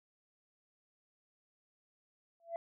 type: tone with exponential growth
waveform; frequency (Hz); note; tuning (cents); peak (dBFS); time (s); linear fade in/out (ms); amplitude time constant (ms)
sine; 673; E5; +36; -31; 2.4-2.56; 1; 33
effects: tanh soft clip ceiling -32 dBFS